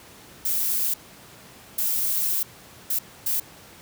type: noise bursts at uneven times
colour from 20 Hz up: violet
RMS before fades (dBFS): -24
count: 4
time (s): 0.45-0.94 / 1.78-2.43 / 2.9-2.99 / 3.26-3.4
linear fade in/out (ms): 5
effects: pink hiss -47 dBFS RMS until 3.81 s + high-pass 80 Hz 12 dB/octave